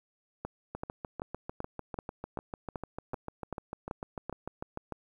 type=two click trains; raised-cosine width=1 ms; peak=-23 / -21 dBFS; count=29 / 11; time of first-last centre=0.75-4.923 / 0.45-4.296 s; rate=6.71 / 2.6 Hz; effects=10-bit